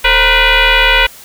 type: tone with frequency modulation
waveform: sine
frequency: 453.5 Hz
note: A#4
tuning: 48 cents flat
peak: -6 dBFS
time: 0.04-1.07 s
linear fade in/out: 10 ms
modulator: 492 Hz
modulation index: 5.9
effects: white hiss -36 dBFS RMS until 1.24 s